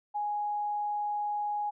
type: tone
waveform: sine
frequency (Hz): 830.6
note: G#5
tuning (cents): 0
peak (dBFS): -29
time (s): 0.14-1.71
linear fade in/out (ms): 20
effects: none